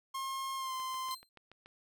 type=tone with pitch glide; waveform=45% pulse; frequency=1071 to 1040.5 Hz; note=C6 to C6; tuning=+40 to -10 cents; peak=-36 dBFS; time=0.14-1.15 s; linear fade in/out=10 ms; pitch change=-50 cents; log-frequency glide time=0.56-0.74 s
type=click train; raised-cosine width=0.3 ms; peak=-38 dBFS; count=7; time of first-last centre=0.8-1.66 s; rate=6.98 Hz
type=tone with exponential decay; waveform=sawtooth; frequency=4137 Hz; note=C8; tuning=20 cents flat; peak=-34 dBFS; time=1.11-1.29 s; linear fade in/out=1 ms; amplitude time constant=38 ms
effects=none